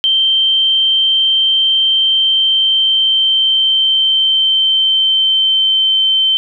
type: tone with pitch glide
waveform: sine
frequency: 3131 to 3099 Hz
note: G7 to G7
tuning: -3 to -21 cents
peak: -9 dBFS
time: 0.04-6.37 s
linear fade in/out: 0 ms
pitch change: -18 cents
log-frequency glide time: 1.87-5.94 s
effects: none